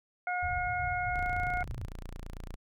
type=harmonic tone; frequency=720 Hz; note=F#5; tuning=47 cents flat; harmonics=1 / 2 / 3; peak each=-32 / -35 / -37 dBFS; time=0.27-1.63 s; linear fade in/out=2 ms
type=low-pass noise; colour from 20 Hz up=white; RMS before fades=-40 dBFS; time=0.42-1.86 s; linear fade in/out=10 ms; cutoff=130 Hz; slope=48 dB/octave
type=tone; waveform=sawtooth; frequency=28.91 Hz; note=A#0; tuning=13 cents flat; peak=-36 dBFS; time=1.14-2.56 s; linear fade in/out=10 ms
effects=none